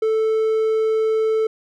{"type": "tone", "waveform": "triangle", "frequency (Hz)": 440, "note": "A4", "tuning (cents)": 0, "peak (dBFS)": -14, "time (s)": [0.02, 1.47], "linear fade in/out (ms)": 5, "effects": []}